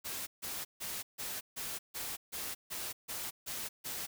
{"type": "noise bursts", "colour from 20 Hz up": "white", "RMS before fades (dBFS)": -40, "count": 11, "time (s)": [0.04, 4.07], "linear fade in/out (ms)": 20, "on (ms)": 230, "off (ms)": 150, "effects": []}